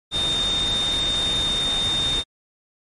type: tone in noise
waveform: sine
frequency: 3645 Hz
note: A#7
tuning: 40 cents flat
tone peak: -20 dBFS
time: 0.11-2.24 s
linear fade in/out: 50 ms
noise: pink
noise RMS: -29 dBFS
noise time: 0.11-2.24 s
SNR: +6 dB
effects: MP3 48 kbps